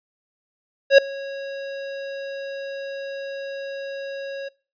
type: tone with ADSR envelope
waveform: square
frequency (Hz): 550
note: C#5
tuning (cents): -14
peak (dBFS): -6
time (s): 0.9-4.49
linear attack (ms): 81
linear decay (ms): 5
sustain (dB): -24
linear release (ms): 12
effects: noise-tail reverb RT60 0.4 s tail -25 dB re dry + resampled to 11025 Hz